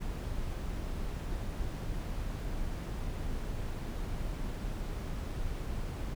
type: noise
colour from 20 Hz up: brown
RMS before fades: -36 dBFS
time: 0-6.15 s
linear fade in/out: 20 ms
effects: none